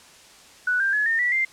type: tone with pitch steps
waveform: sine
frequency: 1480 / 1586.2 / 1700.1 / 1822.1 / 1952.9 / 2093 Hz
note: F#6 / G6 / G#6 / A#6 / B6 / C7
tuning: 0 / +20 / +40 / -40 / -20 / 0 cents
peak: -19 dBFS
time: 0.67-1.45 s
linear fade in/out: 5 ms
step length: 130 ms
effects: white hiss -49 dBFS RMS until 1.52 s + low-pass 8000 Hz 12 dB/octave